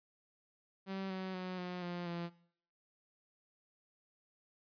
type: tone with pitch steps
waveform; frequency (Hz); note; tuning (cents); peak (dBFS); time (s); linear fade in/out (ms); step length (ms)
sawtooth; 192.5 / 188.1 / 183.81 / 179.61 / 175.51 / 171.5; G3 / F#3 / F#3 / F3 / F3 / F3; -31 / +29 / -11 / +49 / +9 / -31; -35; 0.86-2.3; 50; 240
effects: noise-tail reverb RT60 0.6 s tail -19 dB re dry + resampled to 11025 Hz